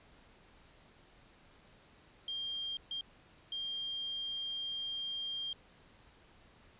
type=tone bursts at uneven times; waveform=sine; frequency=3200 Hz; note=G7; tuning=35 cents sharp; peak=-36 dBFS; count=3; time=2.28-2.77 / 2.91-3.01 / 3.52-5.53 s; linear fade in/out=2 ms; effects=pink hiss -62 dBFS RMS until 6.79 s + resampled to 8000 Hz

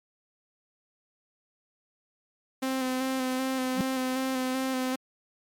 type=tone with vibrato; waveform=sawtooth; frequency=260 Hz; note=C4; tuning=11 cents flat; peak=-23 dBFS; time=2.62-4.96 s; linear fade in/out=10 ms; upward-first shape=square; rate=2.6 Hz; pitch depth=20 cents each way
type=tone with exponential growth; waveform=sine; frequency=196 Hz; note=G3; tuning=in tune; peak=-19 dBFS; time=3.73-3.81 s; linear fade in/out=0 ms; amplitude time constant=17 ms
effects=MP3 96 kbps

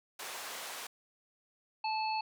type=band-pass noise; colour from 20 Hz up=pink; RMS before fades=-43 dBFS; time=0.19-0.87 s; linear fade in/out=5 ms; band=690 to 14000 Hz; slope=12 dB/octave
type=harmonic tone; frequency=873 Hz; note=A5; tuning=14 cents flat; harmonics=1 / 3 / 5; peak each=-32 / -40 / -41 dBFS; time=1.84-2.21 s; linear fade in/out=5 ms
effects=none

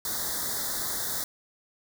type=band-stop noise; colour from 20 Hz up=white; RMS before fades=-31 dBFS; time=0.05-1.24 s; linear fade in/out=2 ms; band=2000 to 3500 Hz; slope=96 dB/octave; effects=none

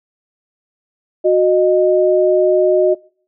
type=tone pair together; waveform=sine; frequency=367.3 / 617.7 Hz; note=F#4 / D#5; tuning=-13 / -13 cents; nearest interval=major sixth; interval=900 cents; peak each=-12 dBFS; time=1.24-2.95 s; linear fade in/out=20 ms; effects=noise-tail reverb RT60 0.5 s tail -24 dB re dry

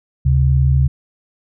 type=tone pair together; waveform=sine; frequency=72.66 / 133.1 Hz; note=D2 / C3; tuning=-18 / +30 cents; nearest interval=minor seventh; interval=1048 cents; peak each=-13 dBFS; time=0.25-0.88 s; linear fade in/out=10 ms; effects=none

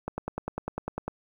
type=click train; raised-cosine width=1 ms; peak=-17 dBFS; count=11; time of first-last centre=0.08-1.08 s; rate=10 Hz; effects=9-bit

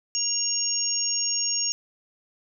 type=tone cluster; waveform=sine; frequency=2817 / 5540 / 6600 Hz; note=F7 / F8 / G#8; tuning=+14 / -15 / -12 cents; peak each=-35 / -26 / -26 dBFS; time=0.15-1.72 s; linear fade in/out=0 ms; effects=none

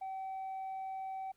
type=tone; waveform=sine; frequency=766 Hz; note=G5; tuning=40 cents flat; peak=-36 dBFS; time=0.01-1.32 s; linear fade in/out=10 ms; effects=tanh soft clip ceiling -37 dBFS + pink hiss -75 dBFS RMS until 1.36 s

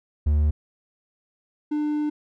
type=tone pair in turn; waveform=triangle; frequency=74.8 / 299.2 Hz; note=D2 / D4; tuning=+32 / +32 cents; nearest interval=2 octaves; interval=2400 cents; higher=second; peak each=-15 / -20 dBFS; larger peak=first; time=0.26-0.51 / 1.71-2.1 s; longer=second; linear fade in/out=10 ms; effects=none

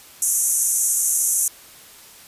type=band-pass noise; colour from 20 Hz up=white; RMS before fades=-20 dBFS; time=0.22-1.48 s; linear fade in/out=2 ms; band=6000 to 12000 Hz; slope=96 dB/octave; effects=white hiss -45 dBFS RMS until 2.27 s + resampled to 32000 Hz

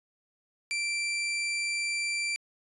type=tone; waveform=sawtooth; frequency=2349 Hz; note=D7; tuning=in tune; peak=-25 dBFS; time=0.71-2.36 s; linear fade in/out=0 ms; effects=resampled to 24000 Hz

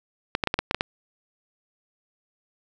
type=clicks; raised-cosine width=0.3 ms; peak=-6 dBFS; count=8; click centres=0.351 / 0.438 / 0.473 / 0.541 / 0.59 / 0.711 / 0.746 / 0.809 s; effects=none

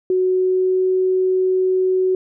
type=tone with pitch glide; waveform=sine; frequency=370 to 372.8 Hz; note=F#4 to F#4; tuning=0 to +13 cents; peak=-14 dBFS; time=0.1-2.15 s; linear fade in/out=2 ms; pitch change=+13 cents; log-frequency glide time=0.21-0.87 s; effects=none

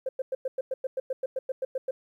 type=tone bursts; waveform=sine; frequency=523.3 Hz; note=C5; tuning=in tune; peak=-25 dBFS; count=15; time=0.06-1.91 s; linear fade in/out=5 ms; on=30 ms; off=100 ms; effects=tanh soft clip ceiling -21 dBFS + 11-bit

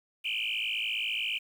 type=tone with frequency modulation; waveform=sine; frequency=2723 Hz; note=F7; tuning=44 cents flat; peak=-28 dBFS; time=0.24-1.39 s; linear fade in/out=20 ms; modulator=54.6 Hz; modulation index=6.9; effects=tanh soft clip ceiling -25 dBFS + 9-bit

